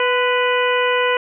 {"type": "harmonic tone with a mistuned harmonic", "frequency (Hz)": 493.9, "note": "B4", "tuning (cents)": 0, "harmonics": [1, 2, 3, 4, 5, 6], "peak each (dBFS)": [-18, -21, -23, -24, -25, -26], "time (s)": [0, 1.17], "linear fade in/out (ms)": 2, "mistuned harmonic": 2, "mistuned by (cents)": 40, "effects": []}